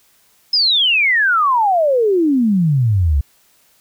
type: exponential sweep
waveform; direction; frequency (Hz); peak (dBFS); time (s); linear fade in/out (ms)
sine; down; 5200 to 66; -11; 0.53-3.21; 5
effects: white hiss -55 dBFS RMS until 3.8 s